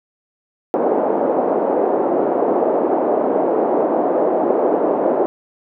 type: band-pass noise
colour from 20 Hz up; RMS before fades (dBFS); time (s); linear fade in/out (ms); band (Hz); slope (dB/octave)
white; -17; 0.74-5.26; 0; 280 to 690; 24
effects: none